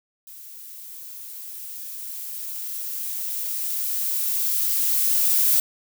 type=noise with level ramp; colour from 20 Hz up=violet; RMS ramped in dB=-42 to -18 dBFS; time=0.27-5.6 s; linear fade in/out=2 ms; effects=none